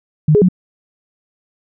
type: tone with pitch steps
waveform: sine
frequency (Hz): 152.7 / 416.9 / 182.7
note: D#3 / G#4 / F#3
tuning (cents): -32 / +7 / -22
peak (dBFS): -7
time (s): 0.28-0.487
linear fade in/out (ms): 5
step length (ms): 69
effects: none